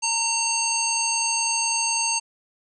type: harmonic tone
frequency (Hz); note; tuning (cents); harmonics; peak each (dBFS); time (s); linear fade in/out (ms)
912; A#5; -38; 1 / 3 / 5 / 7 / 9; -28 / -28 / -28 / -25 / -29; 0.02-2.2; 20
effects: none